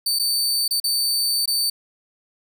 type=tone with dropouts; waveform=sawtooth; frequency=4566 Hz; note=D8; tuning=50 cents flat; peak=-16 dBFS; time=0.06-1.7 s; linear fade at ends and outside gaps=5 ms; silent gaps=0.189-0.195 / 0.68-0.708 / 0.801-0.84 / 1.458-1.476 s; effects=none